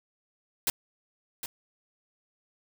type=noise with echo; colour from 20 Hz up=white; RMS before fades=-26 dBFS; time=0.67-0.7 s; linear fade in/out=2 ms; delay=760 ms; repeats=1; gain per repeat=-10 dB; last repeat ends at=1.46 s; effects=none